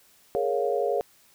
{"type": "chord", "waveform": "sine", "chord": "Bb minor seventh", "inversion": "third", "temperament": "equal with one note detuned", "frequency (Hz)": [415.3, 466.2, 554.4, 702.9], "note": ["Ab4", "Bb4", "Db5", "F5"], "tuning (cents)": [0, 0, 0, 11], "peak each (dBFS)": [-28, -28, -28, -30], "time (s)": [0.35, 1.01], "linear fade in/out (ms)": 0, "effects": ["white hiss -59 dBFS RMS until 1.34 s"]}